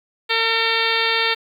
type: harmonic tone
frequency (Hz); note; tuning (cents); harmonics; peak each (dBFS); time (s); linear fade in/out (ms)
453.8; A#4; -47; 1 / 2 / 3 / 4 / 5 / 6 / 7 / 8 / 9 / 10; -26 / -27 / -26 / -24 / -24 / -26 / -28 / -24 / -30 / -29; 0.29-1.35; 20
effects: 8-bit